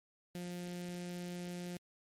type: tone with notch filter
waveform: sawtooth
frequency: 176.8 Hz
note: F3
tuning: 22 cents sharp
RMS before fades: -43 dBFS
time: 0.35-1.77 s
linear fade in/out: 0 ms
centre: 1100 Hz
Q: 1
effects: MP3 64 kbps